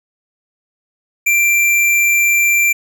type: tone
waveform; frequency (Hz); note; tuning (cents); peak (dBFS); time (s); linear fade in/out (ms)
square; 2358; D7; +6; -11; 1.26-2.73; 10
effects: none